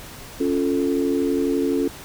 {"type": "chord", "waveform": "sine", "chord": "Db augmented", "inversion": "none", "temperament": "equal", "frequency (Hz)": [277.2, 349.2, 440], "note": ["Db4", "F4", "A4"], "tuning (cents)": [0, 0, 0], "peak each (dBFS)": [-21, -24, -24], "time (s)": [0.4, 1.88], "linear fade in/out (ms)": 5, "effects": ["pink hiss -39 dBFS RMS until 2.04 s"]}